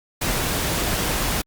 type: noise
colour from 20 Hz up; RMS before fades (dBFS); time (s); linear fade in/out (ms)
pink; -23; 0.21-1.42; 10
effects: Opus 48 kbps